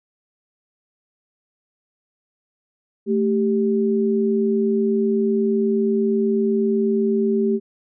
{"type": "tone pair together", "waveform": "sine", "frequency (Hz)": [220.2, 392], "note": ["A3", "G4"], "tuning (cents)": [2, 0], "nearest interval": "minor seventh", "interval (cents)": 998, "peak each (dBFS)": -19, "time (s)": [3.06, 7.6], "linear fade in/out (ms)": 50, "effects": []}